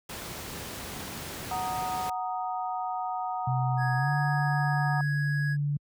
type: noise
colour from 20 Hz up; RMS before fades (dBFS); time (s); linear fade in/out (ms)
pink; -38; 0.09-2.1; 5
type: chord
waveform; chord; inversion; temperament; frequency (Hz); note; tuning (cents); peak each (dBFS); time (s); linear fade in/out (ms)
sine; D# minor; first; equal; 740 / 932.3 / 1244.5; F#5 / A#5 / D#6; 0 / 0 / 0; -31 / -35 / -37; 1.51-5.01; 2
type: tone with pitch glide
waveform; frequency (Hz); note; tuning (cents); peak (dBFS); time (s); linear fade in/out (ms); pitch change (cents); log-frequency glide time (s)
sine; 129.1 to 144.91; C3 to D3; -23 to -23; -25; 3.47-5.77; 5; +200; 3.96-4.1
type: tone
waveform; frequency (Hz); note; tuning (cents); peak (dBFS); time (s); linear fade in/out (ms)
triangle; 1663; G#6; +2; -30; 3.77-5.57; 50
effects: high-pass 60 Hz 12 dB/octave